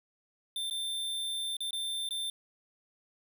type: tone with dropouts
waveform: square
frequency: 3570 Hz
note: A7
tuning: 24 cents sharp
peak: -33 dBFS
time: 0.56-2.3 s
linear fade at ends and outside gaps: 2 ms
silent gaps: 0.699-0.709 / 1.568-1.605 / 1.708-1.73 / 2.09-2.108 s
effects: none